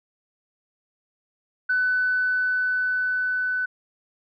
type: tone with level ramp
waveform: sine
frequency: 1500 Hz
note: F#6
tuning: 23 cents sharp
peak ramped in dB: -18 to -22 dBFS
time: 1.69-3.66 s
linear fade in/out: 10 ms
effects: tanh soft clip ceiling -14 dBFS